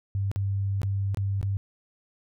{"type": "tone with dropouts", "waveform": "sine", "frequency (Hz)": 98.6, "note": "G2", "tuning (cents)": 11, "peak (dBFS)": -24, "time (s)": [0.15, 1.57], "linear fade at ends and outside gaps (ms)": 0, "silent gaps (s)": [[0.315, 0.36], [0.817, 0.832], [1.146, 1.172], [1.413, 1.429]], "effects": []}